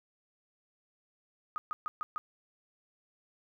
sine tone bursts, 1244.5 Hz, D#6, in tune, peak -32 dBFS, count 5, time 1.56-2.18 s, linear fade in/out 0 ms, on 20 ms, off 130 ms, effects none

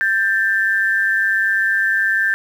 sine tone pair together, 1574 / 1772.7 Hz, G6 / A6, +7 / +12 cents, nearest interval major second, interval 205 cents, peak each -17 dBFS, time 0.01-2.34 s, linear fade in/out 0 ms, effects 7-bit

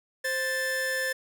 45% pulse tone pair together, 523.3 / 1760.2 Hz, C5 / A6, 0 / 0 cents, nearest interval octave + major sixth, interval 2100 cents, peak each -32 / -28 dBFS, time 0.24-1.13 s, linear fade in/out 10 ms, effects none

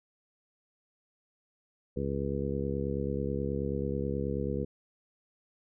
harmonic tone, 69.3 Hz, C#2, in tune, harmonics 1 / 2 / 3 / 4 / 5 / 6 / 7, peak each -37 / -36 / -36 / -40 / -40 / -37 / -37 dBFS, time 1.96-4.65 s, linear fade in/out 10 ms, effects none

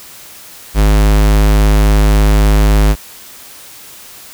square tone, 51.8 Hz, G#1, 4 cents flat, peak -7 dBFS, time 0.74-2.96 s, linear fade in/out 50 ms, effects white hiss -35 dBFS RMS until 4.33 s

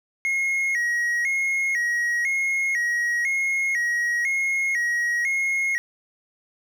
triangle tone with vibrato, 2024 Hz, B6, 42 cents sharp, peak -19 dBFS, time 0.25-5.78 s, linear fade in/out 0 ms, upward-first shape square, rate 1 Hz, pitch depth 110 cents each way, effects none

